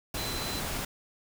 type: tone in noise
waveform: sine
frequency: 4037 Hz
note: B7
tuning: 37 cents sharp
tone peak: -38 dBFS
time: 0.17-0.6 s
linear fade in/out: 5 ms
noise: pink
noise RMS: -34 dBFS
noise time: 0.14-0.85 s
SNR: -7 dB
effects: none